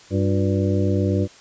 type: harmonic tone with a mistuned harmonic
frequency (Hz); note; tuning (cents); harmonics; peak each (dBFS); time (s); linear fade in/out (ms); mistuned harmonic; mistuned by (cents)
98; G2; 0; 1 / 2 / 3 / 4 / 5 / 6; -20 / -24 / -25 / -26 / -28 / -31; 0.1-1.28; 50; 4; -140
effects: white hiss -47 dBFS RMS until 1.4 s + resampled to 16000 Hz

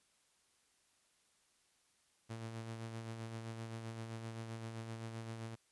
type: tone with tremolo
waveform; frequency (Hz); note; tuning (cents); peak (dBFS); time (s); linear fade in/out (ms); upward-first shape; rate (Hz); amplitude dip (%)
sawtooth; 113.3; A#2; -49; -38; 2.29-5.56; 20; sine; 7.7; 40
effects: white hiss -74 dBFS RMS until 5.71 s + resampled to 24000 Hz

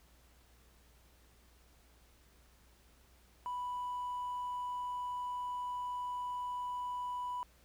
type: tone with hard clipping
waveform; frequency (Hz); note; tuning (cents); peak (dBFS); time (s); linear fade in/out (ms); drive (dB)
triangle; 987.8; B5; 0; -36; 3.46-7.43; 0; 2
effects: added 60 Hz sine -64 dBFS peak until 7.64 s + pink hiss -67 dBFS RMS until 7.64 s

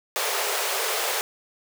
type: high-pass noise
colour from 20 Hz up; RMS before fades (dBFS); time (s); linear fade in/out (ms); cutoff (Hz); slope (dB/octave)
pink; -26; 0.16-1.21; 0; 390; 96
effects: none

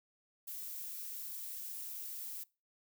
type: noise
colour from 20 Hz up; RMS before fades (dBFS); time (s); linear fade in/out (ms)
violet; -44; 0.47-2.44; 10
effects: noise-tail reverb RT60 0.3 s tail -23 dB re dry

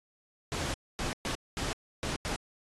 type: noise bursts at uneven times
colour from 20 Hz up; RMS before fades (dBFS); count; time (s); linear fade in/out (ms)
pink; -34; 6; 0.52-0.74 / 0.99-1.13 / 1.25-1.35 / 1.57-1.73 / 2.03-2.16 / 2.25-2.36; 0
effects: low-pass 8000 Hz 12 dB/octave + AAC 32 kbps

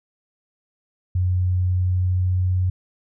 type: tone with pitch glide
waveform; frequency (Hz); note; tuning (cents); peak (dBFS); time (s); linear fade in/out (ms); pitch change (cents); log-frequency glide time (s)
sine; 91 to 91.69; F#2 to F#2; -28 to -15; -17; 1.15-2.7; 5; +13; 1.59-2.54
effects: none

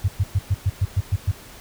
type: tone bursts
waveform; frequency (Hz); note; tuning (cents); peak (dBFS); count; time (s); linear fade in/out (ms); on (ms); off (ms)
sine; 96.4; G2; -28; -15; 9; 0.04-1.316; 10; 44; 110
effects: pink hiss -43 dBFS RMS until 1.6 s

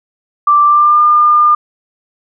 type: tone with pitch glide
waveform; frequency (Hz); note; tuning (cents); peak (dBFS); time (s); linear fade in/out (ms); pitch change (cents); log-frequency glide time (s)
sine; 1174.7 to 1205.6; D6 to D6; 0 to +45; -5; 0.47-1.55; 5; +45; 0.65-1
effects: none

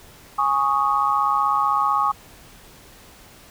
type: chord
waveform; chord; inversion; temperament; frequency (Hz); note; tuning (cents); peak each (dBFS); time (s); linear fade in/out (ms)
sine; Ab suspended fourth; none; equal; 830.6 / 1108.7 / 1244.5; Ab5 / Db6 / Eb6; 0 / 0 / 0; -23 / -20 / -22; 0.38-2.12; 10
effects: pink hiss -47 dBFS RMS until 3.5 s

